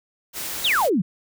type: noise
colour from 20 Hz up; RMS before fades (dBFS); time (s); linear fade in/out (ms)
white; -30; 0.33-0.9; 50
type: exponential sweep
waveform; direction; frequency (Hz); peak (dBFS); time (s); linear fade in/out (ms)
sine; down; 4075 to 158.6; -17; 0.64-1.02; 10
effects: none